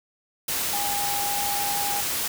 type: tone in noise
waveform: sine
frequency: 813 Hz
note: G#5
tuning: 37 cents flat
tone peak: -28 dBFS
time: 0.73-2.01 s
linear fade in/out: 5 ms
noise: white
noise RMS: -27 dBFS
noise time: 0.48-2.28 s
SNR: -4 dB
effects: none